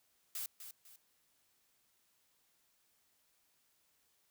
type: noise with echo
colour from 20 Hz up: blue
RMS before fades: -41 dBFS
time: 0.35-0.46 s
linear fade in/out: 2 ms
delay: 250 ms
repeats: 2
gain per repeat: -9 dB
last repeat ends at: 0.96 s
effects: white hiss -75 dBFS RMS until 4.3 s